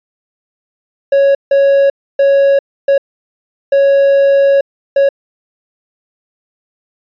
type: tone bursts at uneven times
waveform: triangle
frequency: 554.4 Hz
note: C#5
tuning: in tune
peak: -4 dBFS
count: 6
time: 1.12-1.35 / 1.51-1.9 / 2.19-2.59 / 2.88-2.98 / 3.72-4.61 / 4.96-5.09 s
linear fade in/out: 5 ms
effects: resampled to 11025 Hz